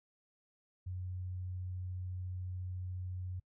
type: tone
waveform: sine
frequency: 91.4 Hz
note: F#2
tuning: 21 cents flat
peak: -38 dBFS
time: 0.86-3.4 s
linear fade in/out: 10 ms
effects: noise-tail reverb RT60 0.1 s tail -26 dB re dry